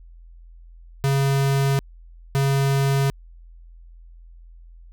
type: tone pair in turn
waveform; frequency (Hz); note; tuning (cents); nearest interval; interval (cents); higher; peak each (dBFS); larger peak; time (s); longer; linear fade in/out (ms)
square; 137.6 / 137.6; C#3 / C#3; -12 / -12; unison; 0; neither; -18; neither; 1.04-1.79 / 2.35-3.1; neither; 0
effects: added 42 Hz sine -42 dBFS peak until 4.92 s